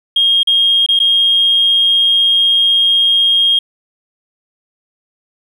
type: tone with dropouts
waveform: triangle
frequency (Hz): 3242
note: G#7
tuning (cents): -42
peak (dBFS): -5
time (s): 0.16-3.59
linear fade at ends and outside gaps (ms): 5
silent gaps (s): 0.432-0.472 / 0.863-0.887 / 0.991-1
effects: tanh soft clip ceiling -6 dBFS